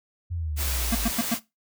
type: exponential sweep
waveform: sine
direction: down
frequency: 89.4 to 49 Hz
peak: -27 dBFS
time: 0.3-1.11 s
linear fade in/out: 20 ms
type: noise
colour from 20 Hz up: white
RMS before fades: -30 dBFS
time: 0.56-1.4 s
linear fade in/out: 50 ms
type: tone bursts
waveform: square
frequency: 229.7 Hz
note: A#3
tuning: 25 cents flat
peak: -22 dBFS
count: 4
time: 0.92-1.344 s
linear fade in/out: 5 ms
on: 31 ms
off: 100 ms
effects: noise-tail reverb RT60 0.2 s tail -17 dB re dry